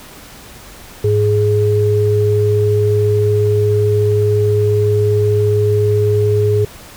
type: tone pair together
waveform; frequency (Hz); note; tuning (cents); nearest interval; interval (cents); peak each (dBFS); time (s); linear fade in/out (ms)
sine; 104.6 / 418.4; G#2 / G#4; +13 / +13; 2 octaves; 2400; -13; 1.04-6.65; 5
effects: pink hiss -37 dBFS RMS until 6.96 s